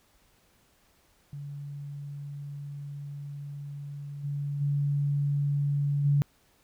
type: tone with level steps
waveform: sine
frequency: 143 Hz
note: D3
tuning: 46 cents flat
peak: -36 / -29 / -24 / -20 dBFS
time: 1.33-6.22 s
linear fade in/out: 0 ms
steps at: 4.23 / 4.6 / 6.04 s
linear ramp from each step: 20 ms
effects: pink hiss -65 dBFS RMS until 6.63 s